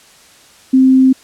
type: tone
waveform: sine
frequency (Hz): 261.6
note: C4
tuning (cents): 0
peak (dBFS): -5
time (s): 0.73-1.13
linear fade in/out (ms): 10
effects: white hiss -44 dBFS RMS until 1.23 s + low-pass 9000 Hz 12 dB/octave